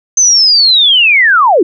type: linear sweep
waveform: sine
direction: down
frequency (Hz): 6272 to 298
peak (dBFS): -4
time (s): 0.17-1.63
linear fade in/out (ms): 5
effects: none